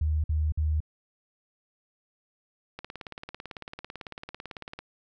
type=tone bursts; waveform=sine; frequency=77 Hz; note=D#2; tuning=17 cents flat; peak=-23 dBFS; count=3; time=0.01-0.804 s; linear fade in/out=5 ms; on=230 ms; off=52 ms
type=click train; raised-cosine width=0.3 ms; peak=-22 dBFS; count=37; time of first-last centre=2.79-4.79 s; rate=18 Hz
effects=none